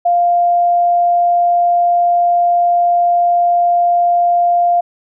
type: tone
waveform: sine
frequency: 698.5 Hz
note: F5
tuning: in tune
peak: -9 dBFS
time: 0.05-4.81 s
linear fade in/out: 10 ms
effects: none